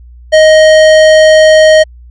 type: tone with tanh clipping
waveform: sine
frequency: 625 Hz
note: D#5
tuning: 8 cents sharp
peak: -3 dBFS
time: 0.32-1.84 s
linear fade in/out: 20 ms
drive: 18 dB
effects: added 60 Hz sine -31 dBFS peak until 2.1 s + resampled to 22050 Hz